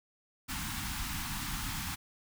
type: band-stop noise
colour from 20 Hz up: pink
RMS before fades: -37 dBFS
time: 0.48-1.96 s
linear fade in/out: 20 ms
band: 290 to 820 Hz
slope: 48 dB/octave
effects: none